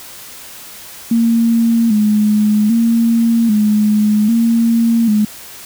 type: tone with vibrato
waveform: sine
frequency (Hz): 220.6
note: A3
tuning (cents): +5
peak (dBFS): -9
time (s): 1.11-5.25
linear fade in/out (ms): 5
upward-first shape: square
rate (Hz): 0.63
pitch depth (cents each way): 76
effects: white hiss -34 dBFS RMS until 5.65 s